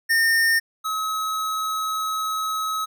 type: tone pair in turn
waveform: square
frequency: 1822 / 1281.4 Hz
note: A#6 / E6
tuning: -40 / -49 cents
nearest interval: tritone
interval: 609 cents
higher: first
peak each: -17 / -24 dBFS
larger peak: first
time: 0.09-0.6 / 0.84-2.86 s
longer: second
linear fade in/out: 20 ms
effects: none